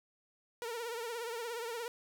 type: tone with vibrato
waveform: sawtooth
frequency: 466.2 Hz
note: A#4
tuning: in tune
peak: -34 dBFS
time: 0.62-1.88 s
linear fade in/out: 0 ms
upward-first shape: triangle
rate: 17 Hz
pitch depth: 92 cents each way
effects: none